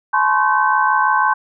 sine tone cluster, 857 / 1024 / 1090 / 1535 Hz, A5 / C6 / C#6 / G6, -46 / -38 / -29 / -37 cents, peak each -18 dBFS, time 0.13-1.34 s, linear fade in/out 10 ms, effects none

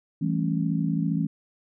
sine chord, A dominant seventh, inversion second, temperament just, 165 / 198 / 220 / 275 Hz, E3 / G3 / A3 / C#4, +2 / +18 / 0 / -14 cents, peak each -25 / -31 / -30 / -29 dBFS, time 0.21-1.27 s, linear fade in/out 10 ms, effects none

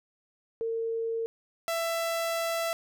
sine / sawtooth tone pair in turn, 455.1 / 665.8 Hz, A#4 / E5, -42 / +17 cents, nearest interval perfect fifth, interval 659 cents, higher second, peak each -28 / -24 dBFS, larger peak second, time 0.61-1.26 / 1.68-2.73 s, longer second, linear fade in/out 0 ms, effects none

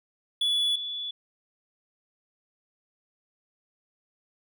triangle / sine tone pair in turn, 3422 / 3436 Hz, A7 / A7, -49 / -42 cents, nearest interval unison, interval 7 cents, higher second, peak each -21 / -31 dBFS, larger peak first, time 0.41-0.76 / 0.76-1.11 s, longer neither, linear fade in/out 5 ms, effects none

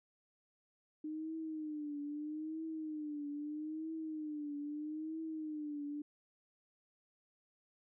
sine tone with vibrato, 305.1 Hz, D#4, 34 cents flat, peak -39 dBFS, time 1.04-6.02 s, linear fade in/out 5 ms, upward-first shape triangle, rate 0.78 Hz, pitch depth 100 cents each way, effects none

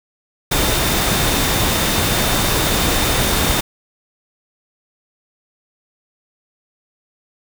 sine tone in noise, 3627 Hz, A#7, 48 cents flat, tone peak -27 dBFS, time 0.51-3.61 s, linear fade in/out 10 ms, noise pink, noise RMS -17 dBFS, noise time 0.51-3.61 s, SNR -13 dB, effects none

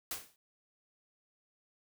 white noise with exponential decay, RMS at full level -35 dBFS, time 0.11-0.36 s, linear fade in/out 2 ms, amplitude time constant 53 ms, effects none

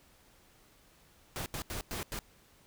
pink noise bursts at uneven times, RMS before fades -38 dBFS, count 5, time 1.36-1.46 / 1.54-1.62 / 1.7-1.81 / 1.91-2.03 / 2.12-2.19 s, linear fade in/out 0 ms, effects pink hiss -63 dBFS RMS until 2.66 s

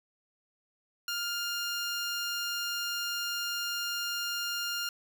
15% pulse tone, 1405 Hz, F6, 10 cents sharp, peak -25 dBFS, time 1.08-4.89 s, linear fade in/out 2 ms, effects none

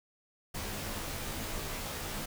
pink noise with comb filter, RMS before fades -38 dBFS, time 0.54-2.26 s, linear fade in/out 10 ms, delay 17 ms, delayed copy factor -0.75, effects none

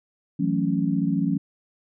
sine chord, F# minor seventh, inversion third, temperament equal, 164.81 / 185 / 220 / 277.2 Hz, E3 / F#3 / A3 / C#4, 0 / 0 / 0 / 0 cents, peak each -26 / -25 / -28 / -25 dBFS, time 0.39-1.38 s, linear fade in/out 10 ms, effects none

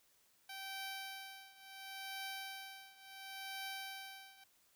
10% pulse tone with tremolo, 776 Hz, G5, 18 cents flat, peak -34 dBFS, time 0.49-4.44 s, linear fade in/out 5 ms, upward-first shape triangle, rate 0.71 Hz, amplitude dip 90%, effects white hiss -72 dBFS RMS until 4.75 s

